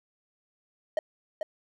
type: tone with echo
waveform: triangle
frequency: 622.3 Hz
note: D#5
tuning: in tune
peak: -21 dBFS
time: 0.97-0.99 s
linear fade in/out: 2 ms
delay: 440 ms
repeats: 1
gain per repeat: -5 dB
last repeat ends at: 1.43 s
effects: none